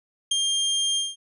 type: tone with ADSR envelope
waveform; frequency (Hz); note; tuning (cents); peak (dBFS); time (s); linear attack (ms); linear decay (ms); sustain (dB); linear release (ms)
sawtooth; 3200; G7; +35; -15; 0.31-1.16; 6; 17; -3; 190
effects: resampled to 24000 Hz